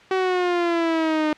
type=exponential sweep; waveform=sawtooth; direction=down; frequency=380.2 to 303.4 Hz; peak=-15 dBFS; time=0.11-1.33 s; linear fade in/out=2 ms; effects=white hiss -49 dBFS RMS until 1.37 s + low-pass 3000 Hz 12 dB/octave